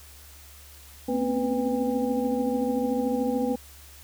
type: tone cluster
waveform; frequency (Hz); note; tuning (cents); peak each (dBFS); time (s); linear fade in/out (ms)
sine; 230.4 / 257.5 / 271.1 / 496 / 804; A#3 / C4 / C#4 / B4 / G5; -20 / -28 / -38 / +7 / +44; -30 / -27 / -34 / -28 / -34; 1.08-3.56; 10
effects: added 71 Hz sine -49 dBFS peak until 4.03 s + white hiss -50 dBFS RMS until 4.03 s